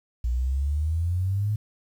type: exponential sweep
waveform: sine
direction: up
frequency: 58.27 to 108.2 Hz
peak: -22 dBFS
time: 0.24-1.56 s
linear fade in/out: 5 ms
effects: 9-bit